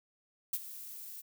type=noise with ADSR envelope; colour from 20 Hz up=violet; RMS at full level=-31 dBFS; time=0.53-1.22 s; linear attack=6 ms; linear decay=43 ms; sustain=-15 dB; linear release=21 ms; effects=none